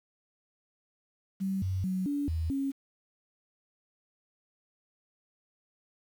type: tone with pitch steps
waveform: sine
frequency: 192.4 / 94 / 186.5 / 286.7 / 81.2 / 273.8 Hz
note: G3 / F#2 / F#3 / D4 / E2 / C#4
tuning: -32 / +28 / +14 / -42 / -26 / -21 cents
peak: -28 dBFS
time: 1.4-2.72 s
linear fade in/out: 20 ms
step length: 220 ms
effects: 9-bit